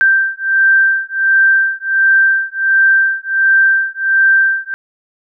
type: beating tone pair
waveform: sine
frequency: 1568 / 1569.4 Hz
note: G6 / G6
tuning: 0 / +2 cents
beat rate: 1.4 Hz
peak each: -12 dBFS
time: 0.01-4.74 s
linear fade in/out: 0 ms
effects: none